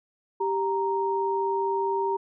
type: tone pair together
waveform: sine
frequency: 391.6 / 932.3 Hz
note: G4 / A#5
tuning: -2 / 0 cents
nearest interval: octave + minor third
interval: 1502 cents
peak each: -26 / -26 dBFS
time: 0.4-2.17 s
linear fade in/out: 10 ms
effects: none